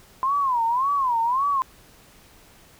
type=tone with vibrato; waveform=sine; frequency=1021 Hz; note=C6; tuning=43 cents flat; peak=-19 dBFS; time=0.23-1.62 s; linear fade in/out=0 ms; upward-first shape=sine; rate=1.8 Hz; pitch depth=200 cents each way; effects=pink hiss -52 dBFS RMS until 2.79 s